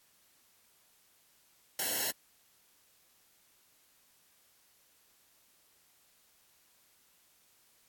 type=noise with comb filter; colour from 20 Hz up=white; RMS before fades=-33 dBFS; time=1.79-2.11 s; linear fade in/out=2 ms; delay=0.83 ms; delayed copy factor=-0.95; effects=white hiss -67 dBFS RMS until 7.88 s + AAC 64 kbps